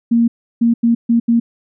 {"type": "tone bursts at uneven times", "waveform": "sine", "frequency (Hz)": 233.1, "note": "A#3", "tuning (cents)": 0, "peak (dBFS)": -9, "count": 5, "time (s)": [[0.11, 0.28], [0.61, 0.74], [0.83, 0.95], [1.09, 1.2], [1.28, 1.4]], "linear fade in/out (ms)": 10, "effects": []}